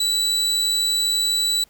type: tone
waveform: 35% pulse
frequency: 3951 Hz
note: B7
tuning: in tune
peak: -16 dBFS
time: 0-1.64 s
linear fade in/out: 5 ms
effects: pink hiss -57 dBFS RMS until 1.69 s